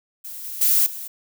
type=noise with level steps; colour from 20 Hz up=violet; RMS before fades=-35 / -32 / -17 / -33 dBFS; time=0.24-1.08 s; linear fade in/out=10 ms; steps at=0.44 / 0.61 / 0.86 s; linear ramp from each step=5 ms; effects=none